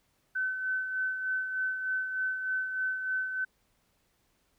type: tone with tremolo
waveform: sine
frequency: 1521 Hz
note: F#6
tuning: 47 cents sharp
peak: -27 dBFS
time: 0.35-3.45 s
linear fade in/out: 10 ms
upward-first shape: sine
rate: 3.3 Hz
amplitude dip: 50%
effects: pink hiss -72 dBFS RMS until 4.58 s